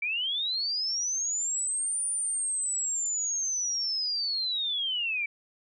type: linear two-way sweep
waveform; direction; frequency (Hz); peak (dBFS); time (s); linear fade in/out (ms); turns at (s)
sine; up then down; 2290 to 9397 to 2290; -27; 0.02-5.26; 5; 2.05
effects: none